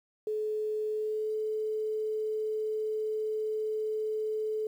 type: tone with pitch glide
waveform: sine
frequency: 429 to 432.5 Hz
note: A4 to A4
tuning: -44 to -30 cents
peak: -29 dBFS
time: 0.27-4.67 s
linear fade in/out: 2 ms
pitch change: +14 cents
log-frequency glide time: 0.88-1.34 s
effects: 10-bit